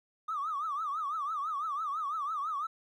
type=tone with vibrato; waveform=triangle; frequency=1207 Hz; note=D6; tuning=47 cents sharp; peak=-28 dBFS; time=0.28-2.67 s; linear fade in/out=10 ms; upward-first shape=triangle; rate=6 Hz; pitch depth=180 cents each way; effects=tanh soft clip ceiling -29 dBFS

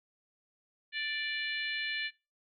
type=harmonic tone; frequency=587.3 Hz; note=D5; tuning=in tune; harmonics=3 / 4 / 5 / 6 / 7; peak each=-36 / -38 / -40 / -42 / -43 dBFS; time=0.92-2.11 s; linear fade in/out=50 ms; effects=noise-tail reverb RT60 0.3 s tail -23 dB re dry + MP3 64 kbps

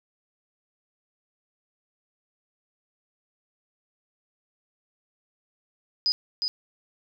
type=tone with echo; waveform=sine; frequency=4978 Hz; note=D#8; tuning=in tune; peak=-20 dBFS; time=6.06-6.12 s; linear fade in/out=0 ms; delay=360 ms; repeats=1; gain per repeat=-4 dB; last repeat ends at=6.48 s; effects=none

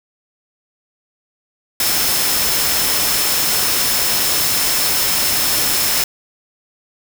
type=tone in noise; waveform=sine; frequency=5274 Hz; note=E8; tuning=in tune; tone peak=-23 dBFS; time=1.8-6.04 s; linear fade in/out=2 ms; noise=white; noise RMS=-17 dBFS; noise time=1.8-6.04 s; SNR=-9 dB; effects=none

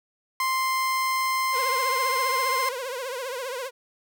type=tone; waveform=30% pulse; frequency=1046.5 Hz; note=C6; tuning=in tune; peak=-20 dBFS; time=0.4-2.69 s; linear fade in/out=2 ms
type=tone with vibrato; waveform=sawtooth; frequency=512 Hz; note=C5; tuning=38 cents flat; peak=-26 dBFS; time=1.52-3.71 s; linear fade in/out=50 ms; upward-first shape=triangle; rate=15 Hz; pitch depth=150 cents each way
effects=none

